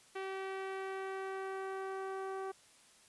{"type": "tone with low-pass filter sweep", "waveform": "sawtooth", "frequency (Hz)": 384.2, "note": "G4", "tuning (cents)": -35, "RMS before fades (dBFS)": -41, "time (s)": [0.15, 2.52], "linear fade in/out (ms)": 10, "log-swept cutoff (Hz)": [2600, 1200], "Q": 1.3, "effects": ["white hiss -63 dBFS RMS until 3.08 s", "resampled to 24000 Hz"]}